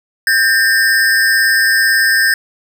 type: ring-modulated tone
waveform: square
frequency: 1700 Hz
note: G#6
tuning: 40 cents sharp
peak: -7 dBFS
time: 0.27-2.34 s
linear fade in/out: 2 ms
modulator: 109 Hz
effects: none